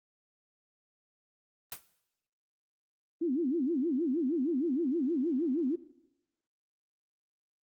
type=noise with exponential decay; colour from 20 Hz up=white; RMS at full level=-34 dBFS; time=1.72-1.83 s; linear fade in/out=2 ms; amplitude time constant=23 ms
type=tone with vibrato; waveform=sine; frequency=295 Hz; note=D4; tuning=8 cents sharp; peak=-27 dBFS; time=3.21-5.76 s; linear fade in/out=10 ms; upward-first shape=sine; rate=6.4 Hz; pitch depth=300 cents each way
effects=noise-tail reverb RT60 0.8 s tail -17 dB re dry + Opus 24 kbps